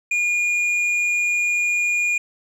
sine tone with hard clipping, 2431 Hz, D#7, 41 cents flat, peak -19 dBFS, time 0.11-2.18 s, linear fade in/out 5 ms, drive 5 dB, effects none

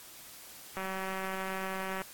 click train, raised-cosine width 0.5 ms, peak -22 dBFS, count 238, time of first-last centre 0.77-2.017 s, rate 190 Hz, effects white hiss -50 dBFS RMS until 2.13 s + AAC 64 kbps

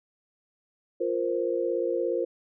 sine chord, F suspended fourth, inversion none, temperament equal, 349.2 / 466.2 / 523.3 Hz, F4 / Bb4 / C5, 0 / 0 / 0 cents, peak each -29 dBFS, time 1-2.25 s, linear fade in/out 10 ms, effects none

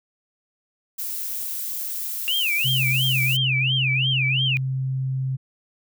violet noise, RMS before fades -29 dBFS, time 0.98-3.37 s, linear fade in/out 10 ms
sine tone with vibrato, 2713 Hz, E7, 49 cents sharp, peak -20 dBFS, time 2.28-4.57 s, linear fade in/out 0 ms, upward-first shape sine, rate 2.9 Hz, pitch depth 290 cents each way
sine tone with pitch glide, 130.81 to 131.95 Hz, C3 to C3, 0 to +15 cents, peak -22 dBFS, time 2.64-5.37 s, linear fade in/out 20 ms, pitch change +15 cents, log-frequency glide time 3.35-4.56 s
effects none

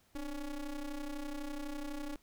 square ring-modulated tone, 140 Hz, C#3, 18 cents sharp, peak -36 dBFS, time 0.15-2.16 s, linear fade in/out 2 ms, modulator 156 Hz, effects pink hiss -69 dBFS RMS until 2.22 s

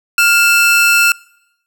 45% pulse tone pair together, 1405.4 / 2653 Hz, F6 / E7, +10 / +10 cents, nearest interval major seventh, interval 1100 cents, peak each -11 dBFS, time 0.18-1.12 s, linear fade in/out 2 ms, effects noise-tail reverb RT60 0.9 s tail -25 dB re dry

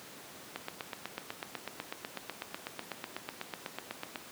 click train, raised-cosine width 0.3 ms, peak -20 dBFS, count 30, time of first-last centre 0.56-4.158 s, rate 8.06 Hz, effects pink hiss -49 dBFS RMS until 4.31 s + high-pass 200 Hz 12 dB/octave

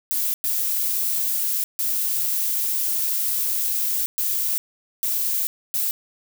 violet noise bursts at uneven times, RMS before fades -23 dBFS, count 6, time 0.11-0.34 / 0.44-1.64 / 1.79-4.06 / 4.18-4.58 / 5.03-5.47 / 5.74-5.91 s, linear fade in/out 0 ms, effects none

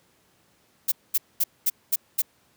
violet noise bursts, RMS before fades -21 dBFS, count 6, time 0.88-2.22 s, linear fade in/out 10 ms, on 40 ms, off 220 ms, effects pink hiss -63 dBFS RMS until 2.56 s + high-pass 100 Hz 12 dB/octave

